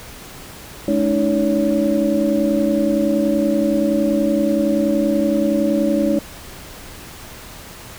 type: tone cluster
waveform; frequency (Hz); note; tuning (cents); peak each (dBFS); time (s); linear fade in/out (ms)
sine; 213.3 / 287 / 317.6 / 564; G#3 / D4 / D#4 / C#5; +46 / -40 / +36 / +30; -20; 0.88-6.19; 2
effects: pink hiss -37 dBFS RMS until 7.98 s